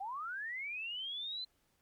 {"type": "linear sweep", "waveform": "sine", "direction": "up", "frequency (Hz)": [739, 4095], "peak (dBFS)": -38, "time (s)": [0, 1.45], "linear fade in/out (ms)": 10, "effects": ["pink hiss -75 dBFS RMS until 1.81 s", "MP3 96 kbps"]}